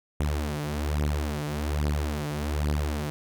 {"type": "beating tone pair", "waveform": "sawtooth", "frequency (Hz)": [73.42, 74.62], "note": ["D2", "D2"], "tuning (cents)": [0, 28], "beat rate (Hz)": 1.2, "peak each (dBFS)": -25, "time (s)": [0.2, 3.1], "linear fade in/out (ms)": 0, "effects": []}